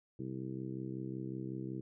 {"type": "harmonic tone", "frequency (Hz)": 65.41, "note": "C2", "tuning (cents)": 0, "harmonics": [2, 3, 4, 5, 6, 7], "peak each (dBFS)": [-43, -45, -49, -43, -49, -56], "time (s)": [0.19, 1.81], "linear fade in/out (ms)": 5, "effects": []}